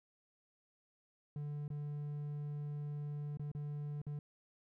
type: tone with dropouts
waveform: triangle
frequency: 146.8 Hz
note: D3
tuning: in tune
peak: -37 dBFS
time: 1.36-4.19 s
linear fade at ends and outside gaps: 2 ms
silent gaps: 1.68-1.702 / 3.372-3.395 / 3.516-3.549 / 4.017-4.066 s
effects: none